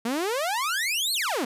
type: exponential two-way sweep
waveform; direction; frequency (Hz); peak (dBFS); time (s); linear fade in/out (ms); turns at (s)
sawtooth; up then down; 220.9 to 4435 to 220.9; -21; 0.05-1.45; 5; 1.13
effects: resampled to 32000 Hz